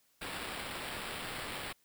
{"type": "noise with sample-and-hold", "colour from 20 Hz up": "white", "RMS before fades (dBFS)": -41, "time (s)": [0.21, 1.73], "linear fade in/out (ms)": 10, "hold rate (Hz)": 6300, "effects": ["white hiss -71 dBFS RMS until 1.84 s"]}